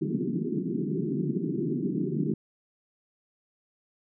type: band-pass noise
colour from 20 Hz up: pink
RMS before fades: -29 dBFS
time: 0.01-2.34 s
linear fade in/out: 5 ms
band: 140 to 400 Hz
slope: 96 dB/octave
effects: none